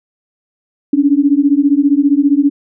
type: beating tone pair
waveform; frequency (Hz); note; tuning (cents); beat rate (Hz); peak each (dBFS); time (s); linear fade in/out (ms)
sine; 277.2 / 292.2; C#4 / D4; 0 / -9; 15; -11; 0.93-2.5; 5
effects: none